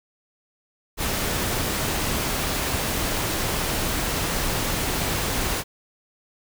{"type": "noise", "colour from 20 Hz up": "pink", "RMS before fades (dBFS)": -25, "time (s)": [0.97, 5.64], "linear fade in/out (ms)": 50, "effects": []}